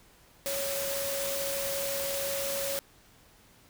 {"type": "tone in noise", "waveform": "sine", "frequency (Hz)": 554.4, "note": "C#5", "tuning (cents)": 0, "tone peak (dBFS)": -33, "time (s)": [0.46, 2.79], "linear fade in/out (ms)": 0, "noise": "white", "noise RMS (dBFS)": -34, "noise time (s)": [0.46, 2.79], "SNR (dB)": -2, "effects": ["pink hiss -59 dBFS RMS until 3.69 s"]}